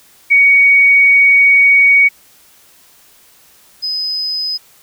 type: tone pair in turn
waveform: sine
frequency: 2242 / 5033 Hz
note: C#7 / D#8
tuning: +19 / +19 cents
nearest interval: octave + major second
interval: 1400 cents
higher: second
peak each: -5 / -16 dBFS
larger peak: first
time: 0.3-2.09 / 3.82-4.58 s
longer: first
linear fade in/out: 20 ms
effects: white hiss -47 dBFS RMS until 4.82 s